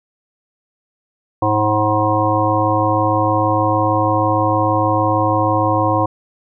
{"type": "harmonic tone", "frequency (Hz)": 106.4, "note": "G#2", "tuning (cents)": 42, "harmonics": [1, 3, 5, 7, 9, 10], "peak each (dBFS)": [-20, -20, -20, -20, -20, -20], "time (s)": [1.42, 6.06], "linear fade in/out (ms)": 5, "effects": []}